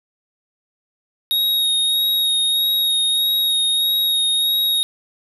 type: tone with vibrato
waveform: square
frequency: 3757 Hz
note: A#7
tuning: 13 cents sharp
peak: -16 dBFS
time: 1.31-4.83 s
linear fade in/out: 0 ms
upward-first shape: sine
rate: 1.6 Hz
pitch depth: 17 cents each way
effects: none